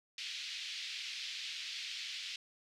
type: band-pass noise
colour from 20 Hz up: white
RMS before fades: -43 dBFS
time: 0.18-2.36 s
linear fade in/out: 2 ms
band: 2300 to 4500 Hz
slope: 24 dB/octave
effects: none